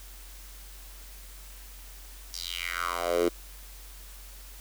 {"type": "tone with high-pass filter sweep", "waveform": "10% pulse", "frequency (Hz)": 86.7, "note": "F2", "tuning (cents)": -12, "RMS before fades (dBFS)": -30, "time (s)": [2.33, 3.29], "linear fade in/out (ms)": 10, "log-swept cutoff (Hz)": [5500, 340], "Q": 3.9, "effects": ["added 46 Hz sine -45 dBFS peak until 4.6 s", "white hiss -50 dBFS RMS until 4.6 s"]}